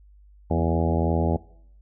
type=harmonic tone with a mistuned harmonic; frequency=82.7 Hz; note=E2; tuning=6 cents sharp; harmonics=1 / 2 / 3 / 4 / 5 / 6 / 7 / 8 / 9 / 10; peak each=-24 / -27 / -29 / -30 / -31 / -32 / -32 / -33 / -34 / -34 dBFS; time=0.5-1.37 s; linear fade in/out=10 ms; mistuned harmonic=3; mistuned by=-44 cents; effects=noise-tail reverb RT60 0.7 s tail -21 dB re dry + added 50 Hz sine -49 dBFS peak until 1.81 s